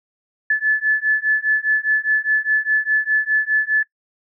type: beating tone pair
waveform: sine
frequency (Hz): 1729 / 1733.9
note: A6 / A6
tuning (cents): -31 / -26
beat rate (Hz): 4.9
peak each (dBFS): -18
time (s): 0.5-3.83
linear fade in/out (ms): 5
effects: noise-tail reverb RT60 0.1 s tail -21 dB re dry